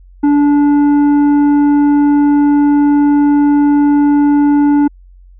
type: tone with tanh clipping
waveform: sine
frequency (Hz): 289.8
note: D4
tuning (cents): -23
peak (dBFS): -8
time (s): 0.23-4.88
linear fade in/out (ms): 10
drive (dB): 8
effects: added 45 Hz sine -37 dBFS peak until 5.39 s

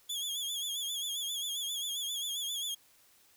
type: tone with vibrato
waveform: sawtooth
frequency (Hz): 3361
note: G#7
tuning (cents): +20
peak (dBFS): -31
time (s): 0.09-2.75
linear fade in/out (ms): 10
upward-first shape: sine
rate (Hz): 7.5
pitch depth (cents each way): 75
effects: white hiss -64 dBFS RMS until 3.36 s

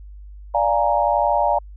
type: chord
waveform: sine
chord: Bb dominant seventh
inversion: first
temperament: equal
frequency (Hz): 587.3 / 698.5 / 830.6 / 932.3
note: D5 / F5 / Ab5 / Bb5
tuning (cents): 0 / 0 / 0 / 0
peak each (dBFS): -21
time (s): 0.54-1.59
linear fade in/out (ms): 10
effects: added 50 Hz sine -36 dBFS peak until 1.76 s

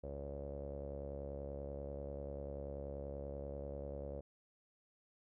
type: tone with low-pass filter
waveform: sawtooth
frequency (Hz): 70.3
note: C#2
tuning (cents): +25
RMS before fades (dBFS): -45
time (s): 0.03-4.21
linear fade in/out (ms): 10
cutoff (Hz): 540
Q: 8.7
effects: none

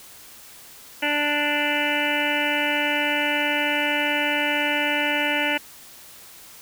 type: harmonic tone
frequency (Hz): 293.9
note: D4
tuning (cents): +1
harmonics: 1 / 2 / 3 / 5 / 6 / 7 / 8 / 9 / 10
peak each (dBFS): -29 / -29 / -29 / -29 / -29 / -29 / -29 / -29 / -29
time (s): 1.02-5.58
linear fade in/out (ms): 10
effects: white hiss -45 dBFS RMS until 6.61 s

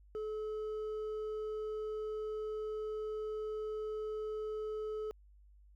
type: tone with hard clipping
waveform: sine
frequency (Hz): 430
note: A4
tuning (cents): -40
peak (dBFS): -38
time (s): 0.15-5.11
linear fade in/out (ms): 0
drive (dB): 4
effects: added 50 Hz sine -58 dBFS peak until 5.75 s

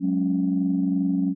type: chord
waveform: sine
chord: F# suspended second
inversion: none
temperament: equal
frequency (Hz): 185 / 207.7 / 277.2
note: F#3 / G#3 / C#4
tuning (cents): 0 / 0 / 0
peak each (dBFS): -23 / -28 / -22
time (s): 0-1.35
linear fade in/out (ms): 50
effects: tanh soft clip ceiling -12 dBFS

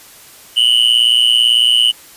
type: tone with amplitude modulation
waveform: triangle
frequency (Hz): 2970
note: F#7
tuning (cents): +6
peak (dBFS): -3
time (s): 0.56-1.92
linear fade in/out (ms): 20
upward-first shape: sine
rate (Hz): 118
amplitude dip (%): 95
effects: white hiss -40 dBFS RMS until 2.16 s + resampled to 32000 Hz

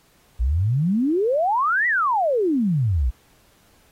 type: exponential two-way sweep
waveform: sine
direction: up then down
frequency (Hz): 54.7 to 2000 to 54.7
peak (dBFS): -17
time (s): 0.39-3.11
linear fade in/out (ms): 20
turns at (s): 1.87
effects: pink hiss -58 dBFS RMS until 3.91 s + AAC 48 kbps

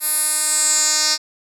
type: tone with band-pass filter sweep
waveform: 10% pulse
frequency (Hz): 305.8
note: D#4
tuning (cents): -30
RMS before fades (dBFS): -18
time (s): 0-1.18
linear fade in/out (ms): 50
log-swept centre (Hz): 12000 to 5600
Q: 4.6
effects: none

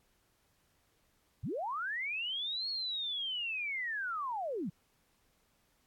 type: linear two-way sweep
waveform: sine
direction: up then down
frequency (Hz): 74.8 to 4364 to 143.4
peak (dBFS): -34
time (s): 1.43-4.7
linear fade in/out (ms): 10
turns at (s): 2.69
effects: pink hiss -73 dBFS RMS until 5.86 s + AAC 64 kbps

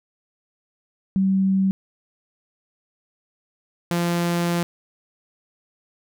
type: tone pair in turn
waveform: sine / sawtooth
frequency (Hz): 192 / 172.38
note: G3 / F3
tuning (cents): -36 / -22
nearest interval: major second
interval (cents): 186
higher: first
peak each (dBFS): -16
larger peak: neither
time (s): 1.16-1.71 / 3.91-4.63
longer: second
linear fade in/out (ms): 0
effects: none

